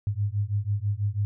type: beating tone pair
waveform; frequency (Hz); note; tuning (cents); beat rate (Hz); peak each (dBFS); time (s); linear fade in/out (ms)
sine; 99.6 / 105.7; G2 / G#2; +28 / +31; 6.1; -27 / -27; 0.07-1.25; 0
effects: none